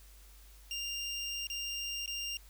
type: tone with dropouts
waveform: 25% pulse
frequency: 2794 Hz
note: F7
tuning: in tune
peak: -32 dBFS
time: 0.71-2.37 s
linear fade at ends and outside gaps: 1 ms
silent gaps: 1.47-1.5 / 2.06-2.077 s
effects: added 50 Hz sine -54 dBFS peak until 2.49 s + white hiss -61 dBFS RMS until 2.49 s